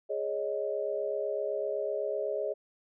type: chord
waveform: sine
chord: Ab suspended fourth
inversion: none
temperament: equal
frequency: 415.3 / 554.4 / 622.3 Hz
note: Ab4 / Db5 / Eb5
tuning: 0 / 0 / 0 cents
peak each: -34 dBFS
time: 0.09-2.54 s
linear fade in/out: 20 ms
effects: none